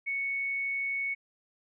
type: tone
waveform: sine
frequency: 2217 Hz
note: C#7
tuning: in tune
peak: -29 dBFS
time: 0.06-1.15 s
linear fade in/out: 20 ms
effects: none